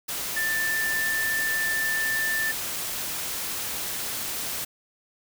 sine tone in noise, 1773 Hz, A6, 13 cents sharp, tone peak -24 dBFS, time 0.36-2.52 s, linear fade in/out 10 ms, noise white, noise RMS -31 dBFS, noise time 0.08-4.65 s, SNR +4 dB, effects none

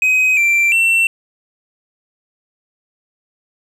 triangle tone with pitch steps, 2522 / 2354 / 2700 Hz, D#7 / D7 / E7, +23 / +3 / +41 cents, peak -9 dBFS, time 0.02-1.07 s, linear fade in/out 2 ms, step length 350 ms, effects none

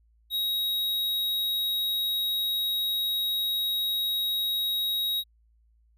square tone, 3802 Hz, A#7, 33 cents sharp, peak -26 dBFS, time 0.3-5.24 s, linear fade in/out 50 ms, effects added 56 Hz sine -60 dBFS peak until 5.97 s

